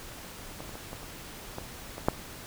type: clicks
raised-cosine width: 1 ms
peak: -26 / -29 / -27 / -25 / -29 / -21 / -24 / -8 dBFS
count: 8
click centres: 0.605 / 0.693 / 0.755 / 0.931 / 1.031 / 1.584 / 1.981 / 2.085 s
effects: pink hiss -44 dBFS RMS until 2.46 s